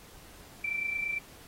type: tone with amplitude modulation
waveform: sine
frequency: 2340 Hz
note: D7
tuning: 7 cents flat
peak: -27 dBFS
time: 0.64-1.19 s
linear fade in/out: 5 ms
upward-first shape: sine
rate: 28.7 Hz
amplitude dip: 60%
effects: pink hiss -53 dBFS RMS until 1.47 s + AAC 48 kbps